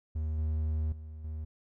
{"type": "tone with level steps", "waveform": "triangle", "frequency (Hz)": 77.78, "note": "D#2", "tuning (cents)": 0, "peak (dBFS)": [-28, -26, -39, -33], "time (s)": [0.15, 1.45], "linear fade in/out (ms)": 10, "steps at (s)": [0.38, 0.92, 1.24], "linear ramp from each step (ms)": 5, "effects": []}